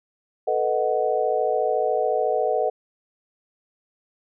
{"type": "chord", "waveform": "sine", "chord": "B dominant seventh", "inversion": "third", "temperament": "equal", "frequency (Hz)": [440, 493.9, 622.3, 740], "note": ["A4", "B4", "D#5", "F#5"], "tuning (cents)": [0, 0, 0, 0], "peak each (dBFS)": -25, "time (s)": [0.47, 2.7], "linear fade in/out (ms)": 10, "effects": []}